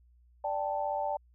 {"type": "chord", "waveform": "sine", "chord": "D suspended fourth", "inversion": "none", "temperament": "equal", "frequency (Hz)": [587.3, 784, 880], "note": ["D5", "G5", "A5"], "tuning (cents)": [0, 0, 0], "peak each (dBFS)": -34, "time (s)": [0.44, 1.17], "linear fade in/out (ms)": 5, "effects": ["added 60 Hz sine -59 dBFS peak until 1.34 s"]}